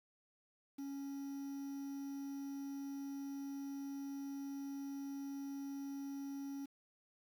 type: tone with quantisation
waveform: triangle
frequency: 277.2 Hz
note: C#4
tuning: in tune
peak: -40 dBFS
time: 0.78-6.66 s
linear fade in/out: 10 ms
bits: 10
effects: none